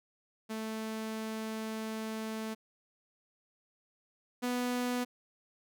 sawtooth tone pair in turn, 220 / 246.7 Hz, A3 / B3, 0 / -2 cents, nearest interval major second, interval 198 cents, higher second, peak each -32 / -27 dBFS, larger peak second, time 0.49-2.55 / 4.42-5.05 s, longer first, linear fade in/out 20 ms, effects none

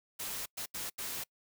white noise bursts at uneven times, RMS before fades -39 dBFS, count 4, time 0.19-0.46 / 0.57-0.66 / 0.74-0.9 / 0.98-1.24 s, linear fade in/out 10 ms, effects noise-tail reverb RT60 0.1 s tail -26 dB re dry

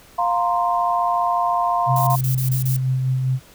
sine chord, F suspended fourth, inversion none, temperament equal with one note detuned, 702.1 / 932.3 / 1046.5 Hz, F5 / Bb5 / C6, +9 / 0 / 0 cents, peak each -20 / -23 / -21 dBFS, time 0.18-2.16 s, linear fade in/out 10 ms
sine tone with tremolo, 130 Hz, C3, 11 cents flat, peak -16 dBFS, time 1.86-3.4 s, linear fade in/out 50 ms, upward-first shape sine, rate 5 Hz, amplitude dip 30%
violet noise bursts, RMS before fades -28 dBFS, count 6, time 1.96-2.765 s, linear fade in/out 2 ms, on 110 ms, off 29 ms
effects pink hiss -48 dBFS RMS until 3.54 s

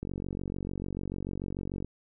click train, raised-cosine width 3 ms, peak -22 dBFS, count 86, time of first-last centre 0.03-1.846 s, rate 46.8 Hz, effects none

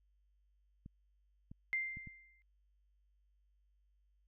clicks, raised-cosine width 5 ms, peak -38 dBFS, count 4, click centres 0.861 / 1.515 / 1.971 / 2.073 s
sine tone with exponential decay, 2093 Hz, C7, in tune, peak -31 dBFS, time 1.73-2.42 s, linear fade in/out 0 ms, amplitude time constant 150 ms
effects added 50 Hz sine -70 dBFS peak until 4.27 s

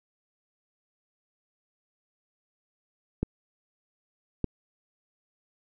clicks, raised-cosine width 3 ms, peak -13 dBFS, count 2, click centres 3.23 / 4.443 s, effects none

